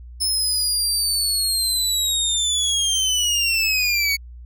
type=linear sweep; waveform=25% pulse; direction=down; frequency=5240 to 2217 Hz; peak=-14 dBFS; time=0.2-4.17 s; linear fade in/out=20 ms; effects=added 60 Hz sine -36 dBFS peak until 4.45 s